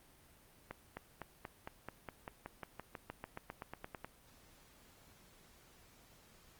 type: accelerating click train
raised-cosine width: 0.5 ms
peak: -28 dBFS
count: 21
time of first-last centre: 0.71-4.046 s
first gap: 260 ms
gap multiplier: 0.95
effects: pink hiss -64 dBFS RMS until 6.59 s + Opus 32 kbps